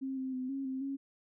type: tone with pitch steps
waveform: sine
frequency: 266.8 / 261.9 / 256 / 272.3 / 262.7 / 274.2 Hz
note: C4 / C4 / C4 / C#4 / C4 / C#4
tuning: +34 / +2 / -38 / -31 / +7 / -19 cents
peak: -34 dBFS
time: 0.01-0.97 s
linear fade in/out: 20 ms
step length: 160 ms
effects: none